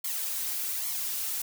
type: noise with flanger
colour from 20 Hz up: blue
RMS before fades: -32 dBFS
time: 0.04-1.42 s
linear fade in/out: 5 ms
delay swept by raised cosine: 0.92 to 3.92 ms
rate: 1.2 Hz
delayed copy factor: +1
effects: none